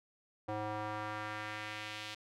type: tone with band-pass filter sweep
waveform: square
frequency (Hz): 106.5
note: G#2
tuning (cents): +44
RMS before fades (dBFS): -41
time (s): 0.48-2.15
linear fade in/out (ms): 10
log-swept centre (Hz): 690 to 3400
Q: 1.3
effects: none